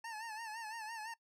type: tone with vibrato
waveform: 25% pulse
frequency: 888 Hz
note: A5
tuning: 16 cents sharp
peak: -39 dBFS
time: 0.04-1.14 s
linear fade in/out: 5 ms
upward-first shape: sine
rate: 5.9 Hz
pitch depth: 80 cents each way
effects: noise-tail reverb RT60 0.1 s tail -21 dB re dry + low-pass 10000 Hz 12 dB/octave